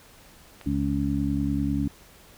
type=click; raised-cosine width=0.3 ms; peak=-26 dBFS; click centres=0.613 s
type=harmonic tone; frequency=70.1 Hz; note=C#2; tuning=20 cents sharp; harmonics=1 / 2 / 3 / 4; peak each=-30 / -30 / -29 / -26 dBFS; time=0.66-1.88 s; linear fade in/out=5 ms
effects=pink hiss -52 dBFS RMS until 2.37 s